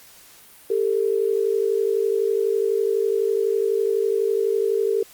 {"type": "tone pair together", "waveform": "sine", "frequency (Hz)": [398, 450], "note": ["G4", "A4"], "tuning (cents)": [26, 39], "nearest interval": "major second", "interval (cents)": 213, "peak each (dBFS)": -21, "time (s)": [0.7, 5.03], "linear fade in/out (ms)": 5, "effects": ["white hiss -48 dBFS RMS until 5.13 s", "Opus 48 kbps"]}